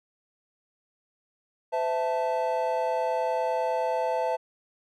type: chord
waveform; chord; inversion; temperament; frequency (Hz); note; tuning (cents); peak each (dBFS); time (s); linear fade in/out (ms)
triangle; A minor; first; equal with one note detuned; 509.8 / 659.3 / 880; C5 / E5 / A5; -45 / 0 / 0; -27; 1.72-4.37; 20
effects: none